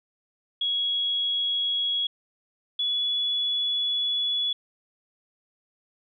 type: tone pair in turn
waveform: sine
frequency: 3329 / 3407 Hz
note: G#7 / G#7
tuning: +3 / +44 cents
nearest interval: unison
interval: 41 cents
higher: second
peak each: -23 dBFS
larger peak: neither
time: 0.61-2.07 / 2.79-4.53 s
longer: second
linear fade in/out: 5 ms
effects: none

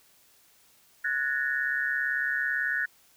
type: tone cluster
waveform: sine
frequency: 1473 / 1689 / 1827 Hz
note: F#6 / G#6 / A#6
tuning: -8 / +29 / -35 cents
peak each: -30 dBFS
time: 1.04-2.86 s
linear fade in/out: 10 ms
effects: white hiss -61 dBFS RMS until 3.16 s

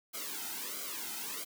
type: noise with flanger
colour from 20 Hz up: white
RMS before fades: -40 dBFS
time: 0.13-1.45 s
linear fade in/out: 20 ms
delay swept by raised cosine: 1.1 to 1.79 ms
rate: 1.5 Hz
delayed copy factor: -0.85
effects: high-pass 200 Hz 12 dB/octave

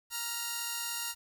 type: tone pair together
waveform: 5% pulse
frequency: 940.9 / 1393 Hz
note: A#5 / F6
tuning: +16 / -5 cents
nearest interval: perfect fifth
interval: 679 cents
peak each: -25 dBFS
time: 0.1-1.15 s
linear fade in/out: 50 ms
effects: 10-bit

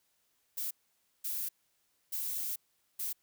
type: noise bursts at uneven times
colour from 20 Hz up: violet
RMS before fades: -36 dBFS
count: 4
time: 0.57-0.71 / 1.24-1.49 / 2.12-2.56 / 2.99-3.13 s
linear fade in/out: 10 ms
effects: white hiss -75 dBFS RMS until 3.22 s

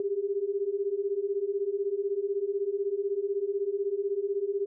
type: beating tone pair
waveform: sine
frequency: 389.8 / 405.8 Hz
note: G4 / G#4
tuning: -10 / -40 cents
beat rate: 16 Hz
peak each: -31 / -29 dBFS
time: 0-4.66 s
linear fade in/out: 2 ms
effects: none

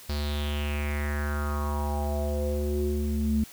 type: tone with low-pass filter sweep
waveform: square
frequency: 73.42 Hz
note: D2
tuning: in tune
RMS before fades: -28 dBFS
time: 0.09-3.44 s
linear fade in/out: 5 ms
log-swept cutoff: 4700 to 210 Hz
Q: 5.1
effects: white hiss -48 dBFS RMS until 3.52 s

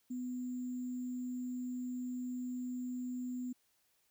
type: tone with sample-and-hold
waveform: sine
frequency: 250 Hz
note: B3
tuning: 21 cents sharp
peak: -37 dBFS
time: 0.1-3.53 s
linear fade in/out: 10 ms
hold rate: 7350 Hz
effects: white hiss -75 dBFS RMS until 4.1 s

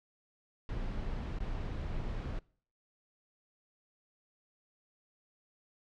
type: noise with dropouts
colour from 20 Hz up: brown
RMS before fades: -37 dBFS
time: 0.69-2.39 s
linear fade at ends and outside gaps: 1 ms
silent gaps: 1.387-1.403 s
effects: noise-tail reverb RT60 0.5 s tail -23 dB re dry + low-pass 4000 Hz 12 dB/octave

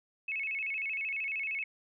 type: tone with vibrato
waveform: sine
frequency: 2387 Hz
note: D7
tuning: 28 cents sharp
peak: -32 dBFS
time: 0.28-1.64 s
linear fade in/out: 5 ms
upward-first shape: square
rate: 13 Hz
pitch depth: 140 cents each way
effects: none

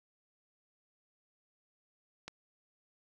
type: click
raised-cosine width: 0.2 ms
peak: -25 dBFS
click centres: 2.28 s
effects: none

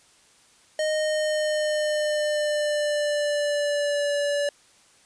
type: tone with pitch glide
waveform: square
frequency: 618 to 576.6 Hz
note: D#5 to D5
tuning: -12 to -32 cents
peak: -23 dBFS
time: 0.79-4.49 s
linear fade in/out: 2 ms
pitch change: -120 cents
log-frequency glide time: 0.93-4.15 s
effects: white hiss -57 dBFS RMS until 5.05 s + resampled to 22050 Hz

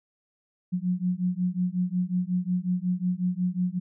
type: beating tone pair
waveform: sine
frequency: 177.9 / 183.4 Hz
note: F3 / F#3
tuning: +32 / -15 cents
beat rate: 5.5 Hz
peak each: -27 dBFS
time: 0.72-3.8 s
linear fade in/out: 20 ms
effects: none

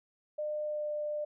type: tone with pitch glide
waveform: sine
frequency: 603 to 597.8 Hz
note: D5 to D5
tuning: +46 to +31 cents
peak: -32 dBFS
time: 0.38-1.25 s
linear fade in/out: 10 ms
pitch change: -15 cents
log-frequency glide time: 0.64-0.93 s
effects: none

